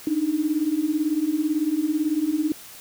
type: beating tone pair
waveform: sine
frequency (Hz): 293.7 / 311.7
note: D4 / D#4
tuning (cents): 0 / +3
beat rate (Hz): 18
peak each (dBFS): -25 / -22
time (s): 0.07-2.52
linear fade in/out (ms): 2
effects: white hiss -43 dBFS RMS until 2.8 s